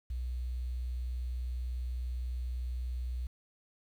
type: tone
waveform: sine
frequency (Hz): 61.74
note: B1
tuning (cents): 0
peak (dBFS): -33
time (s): 0.1-3.27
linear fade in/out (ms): 5
effects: 10-bit